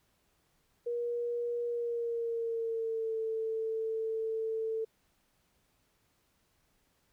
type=tone with pitch glide; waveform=sine; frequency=476.7 to 444.8 Hz; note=A#4 to A4; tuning=+39 to +19 cents; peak=-31 dBFS; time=0.86-4.85 s; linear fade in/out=10 ms; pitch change=-120 cents; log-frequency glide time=1.65-3.17 s; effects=pink hiss -73 dBFS RMS until 7.12 s